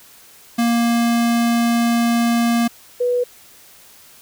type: tone pair in turn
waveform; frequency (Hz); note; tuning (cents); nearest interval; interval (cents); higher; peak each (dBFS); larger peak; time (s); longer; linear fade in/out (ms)
square / sine; 234.4 / 490.7; A#3 / B4; +10 / -11; octave + minor second; 1279; second; -15; neither; 0.58-2.68 / 3-3.24; first; 10
effects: white hiss -46 dBFS RMS until 4.21 s